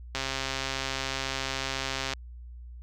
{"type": "click train", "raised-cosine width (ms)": 0.2, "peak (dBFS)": -13, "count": 267, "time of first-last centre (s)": [0.15, 2.135], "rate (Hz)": 134, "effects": ["added 60 Hz sine -41 dBFS peak until 2.82 s"]}